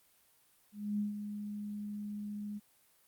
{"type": "tone with ADSR envelope", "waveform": "sine", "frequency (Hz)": 207.3, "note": "G#3", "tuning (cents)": -3, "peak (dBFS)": -30, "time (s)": [0.72, 2.6], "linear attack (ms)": 270, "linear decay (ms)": 140, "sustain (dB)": -8, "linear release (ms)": 30, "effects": ["white hiss -68 dBFS RMS until 3.07 s", "Opus 32 kbps"]}